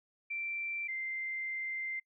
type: tone pair in turn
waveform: sine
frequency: 2348 / 2087 Hz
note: D7 / C7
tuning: -1 / -5 cents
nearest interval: major second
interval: 204 cents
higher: first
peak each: -35 / -35 dBFS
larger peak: neither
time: 0.3-0.88 / 0.88-2 s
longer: second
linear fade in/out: 10 ms
effects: noise-tail reverb RT60 0.1 s tail -26 dB re dry